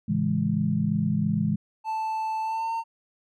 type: chord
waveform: sine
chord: A major seventh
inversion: none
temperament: equal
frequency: 110 / 138.59 / 164.81 / 207.7 Hz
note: A2 / C#3 / E3 / G#3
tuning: 0 / 0 / 0 / 0 cents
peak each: -31 / -31 / -26 / -25 dBFS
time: 0.08-1.56 s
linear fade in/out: 10 ms
type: tone with pitch glide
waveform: triangle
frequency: 880 to 910 Hz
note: A5 to A#5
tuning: 0 to -42 cents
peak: -24 dBFS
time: 1.84-2.84 s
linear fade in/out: 50 ms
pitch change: +58 cents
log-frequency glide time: 2.42-2.73 s
effects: none